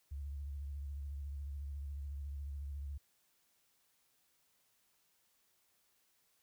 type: tone with vibrato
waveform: sine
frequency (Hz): 70.7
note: C#2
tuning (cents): +35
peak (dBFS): -40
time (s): 0.11-2.98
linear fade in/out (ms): 10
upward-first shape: triangle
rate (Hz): 14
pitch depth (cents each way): 82
effects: white hiss -75 dBFS RMS until 6.42 s